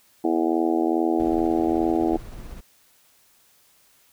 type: harmonic tone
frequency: 82.41 Hz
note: E2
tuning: in tune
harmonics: 3 / 4 / 5 / 6 / 7 / 8 / 9 / 10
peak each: -28 / -21 / -28 / -34 / -35 / -32 / -29 / -36 dBFS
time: 0.24-2.17 s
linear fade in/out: 5 ms
type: noise with tremolo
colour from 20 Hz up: brown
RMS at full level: -36 dBFS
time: 1.19-2.61 s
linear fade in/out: 10 ms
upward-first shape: sine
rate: 16 Hz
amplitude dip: 30%
effects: white hiss -59 dBFS RMS until 4.12 s